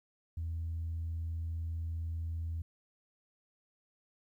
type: tone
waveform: sine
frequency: 82.41 Hz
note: E2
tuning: in tune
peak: -33 dBFS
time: 0.37-2.62 s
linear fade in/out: 5 ms
effects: tanh soft clip ceiling -31 dBFS + 12-bit